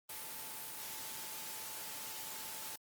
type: tone in noise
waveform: sine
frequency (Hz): 876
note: A5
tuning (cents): -8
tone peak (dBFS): -56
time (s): 0.09-2.76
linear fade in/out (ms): 5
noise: white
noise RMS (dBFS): -45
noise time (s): 0.09-2.76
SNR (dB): -14
effects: high-pass 100 Hz 12 dB/octave + Opus 24 kbps